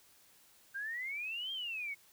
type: exponential two-way sweep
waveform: sine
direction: up then down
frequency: 1562 to 3223 to 2175 Hz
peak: -37 dBFS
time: 0.74-1.95 s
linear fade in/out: 20 ms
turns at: 1.52 s
effects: white hiss -64 dBFS RMS until 2.12 s